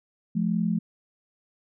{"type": "tone pair together", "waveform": "sine", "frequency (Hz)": [174.61, 216.3], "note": ["F3", "A3"], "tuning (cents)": [0, -29], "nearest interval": "major third", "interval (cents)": 371, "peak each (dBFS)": -25, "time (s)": [0.35, 0.79], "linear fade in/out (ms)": 10, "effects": []}